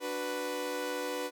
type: chord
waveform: sawtooth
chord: B minor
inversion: first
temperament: equal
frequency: 293.7 / 370 / 493.9 Hz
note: D4 / F#4 / B4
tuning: 0 / 0 / 0 cents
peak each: -36 / -37 / -31 dBFS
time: 0-1.31 s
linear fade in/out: 50 ms
effects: none